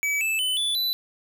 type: tone with pitch steps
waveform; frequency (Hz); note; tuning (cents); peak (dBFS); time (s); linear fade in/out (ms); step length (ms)
square; 2288 / 2628 / 3019 / 3468 / 3984; D7 / E7 / F#7 / A7 / B7; -46 / -6 / +34 / -26 / +14; -23; 0.03-0.93; 0; 180
effects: none